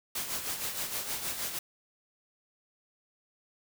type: noise with tremolo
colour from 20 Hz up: white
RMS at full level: -33 dBFS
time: 0.15-1.59 s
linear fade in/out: 5 ms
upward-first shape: sine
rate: 6.4 Hz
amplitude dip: 55%
effects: none